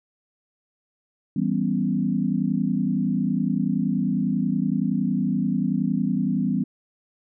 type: chord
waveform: sine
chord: C# half-diminished seventh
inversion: first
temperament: equal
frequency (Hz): 164.81 / 196 / 246.9 / 277.2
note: E3 / G3 / B3 / C#4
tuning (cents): 0 / 0 / 0 / 0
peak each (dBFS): -27 / -24 / -25 / -29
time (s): 1.36-6.64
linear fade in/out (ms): 5
effects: none